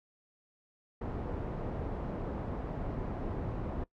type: low-pass noise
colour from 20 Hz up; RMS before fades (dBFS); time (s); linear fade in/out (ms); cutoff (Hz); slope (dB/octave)
pink; -37; 1.01-3.84; 5; 730; 12
effects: noise-tail reverb RT60 0.1 s tail -20 dB re dry